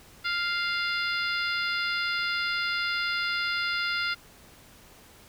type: harmonic tone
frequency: 698 Hz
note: F5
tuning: 1 cent flat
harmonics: 2 / 3 / 4 / 5 / 6 / 7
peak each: -29 / -32 / -36 / -37 / -38 / -36 dBFS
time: 0.24-4.15 s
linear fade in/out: 20 ms
effects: pink hiss -53 dBFS RMS until 5.28 s